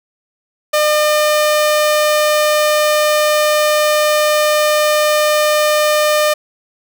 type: tone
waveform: sawtooth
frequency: 604 Hz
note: D5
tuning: 48 cents sharp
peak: -7 dBFS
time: 0.73-6.34 s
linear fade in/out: 10 ms
effects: none